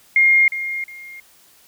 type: tone with echo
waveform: sine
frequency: 2129 Hz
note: C7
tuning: 30 cents sharp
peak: -10 dBFS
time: 0.16-0.48 s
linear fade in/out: 2 ms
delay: 360 ms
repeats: 2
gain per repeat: -12 dB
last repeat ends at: 1.2 s
effects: white hiss -52 dBFS RMS until 1.67 s